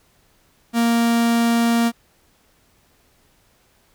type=tone; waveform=45% pulse; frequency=233.1 Hz; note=A#3; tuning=in tune; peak=-15 dBFS; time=0.73-1.92 s; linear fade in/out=50 ms; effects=pink hiss -59 dBFS RMS until 3.94 s